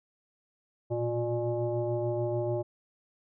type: tone with frequency modulation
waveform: sine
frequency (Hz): 356.6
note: F4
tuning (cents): +36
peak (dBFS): -27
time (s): 0.9-2.63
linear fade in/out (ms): 20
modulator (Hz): 240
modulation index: 1.3
effects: none